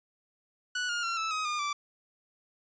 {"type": "tone with pitch steps", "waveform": "sawtooth", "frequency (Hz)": [1477, 1420.1, 1365.4, 1312.8, 1262.3, 1213.6, 1166.9], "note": ["F#6", "F6", "F6", "E6", "D#6", "D#6", "D6"], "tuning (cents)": [-3, 29, -40, -8, 25, -44, -11], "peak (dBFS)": -26, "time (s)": [0.75, 1.73], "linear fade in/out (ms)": 5, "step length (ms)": 140, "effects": ["resampled to 16000 Hz"]}